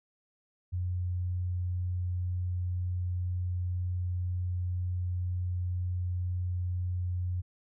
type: tone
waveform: sine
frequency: 89.8 Hz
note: F2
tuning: 49 cents sharp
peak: -29 dBFS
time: 0.72-7.42 s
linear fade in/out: 20 ms
effects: none